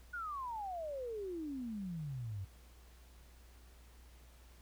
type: exponential sweep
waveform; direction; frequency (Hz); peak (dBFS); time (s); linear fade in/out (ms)
sine; down; 1480 to 92; -39; 0.13-2.45; 10
effects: added 60 Hz sine -57 dBFS peak until 4.61 s + pink hiss -65 dBFS RMS until 4.61 s